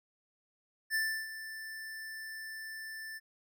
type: tone with ADSR envelope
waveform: square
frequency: 1767 Hz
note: A6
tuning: 7 cents sharp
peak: -29 dBFS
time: 0.9-3.2 s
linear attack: 48 ms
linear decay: 320 ms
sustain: -13 dB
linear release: 33 ms
effects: none